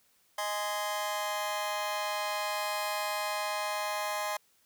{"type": "chord", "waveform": "sawtooth", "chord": "Ab major", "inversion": "second", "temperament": "just", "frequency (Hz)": [623, 830.6, 1038.3], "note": ["Eb5", "Ab5", "C6"], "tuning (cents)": [2, 0, -14], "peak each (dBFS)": -32, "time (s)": [0.38, 4.37], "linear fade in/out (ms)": 5, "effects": ["white hiss -68 dBFS RMS until 4.65 s"]}